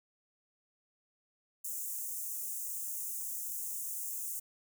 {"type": "high-pass noise", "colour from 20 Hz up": "white", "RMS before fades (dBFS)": -39, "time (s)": [1.64, 4.4], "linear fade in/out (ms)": 10, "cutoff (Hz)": 6500, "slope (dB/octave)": 48, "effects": []}